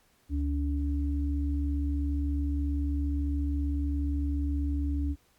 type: tone pair together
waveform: sine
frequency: 71.58 / 286.3 Hz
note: D2 / D4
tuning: -44 / -44 cents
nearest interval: 2 octaves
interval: 2400 cents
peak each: -27 / -33 dBFS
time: 0.29-5.16 s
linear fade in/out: 50 ms
effects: pink hiss -66 dBFS RMS until 5.38 s + Opus 48 kbps